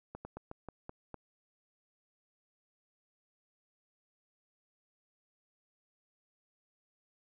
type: slowing click train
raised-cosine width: 1 ms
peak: -29 dBFS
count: 7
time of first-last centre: 0.15-1.143 s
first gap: 100 ms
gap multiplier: 1.2
effects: none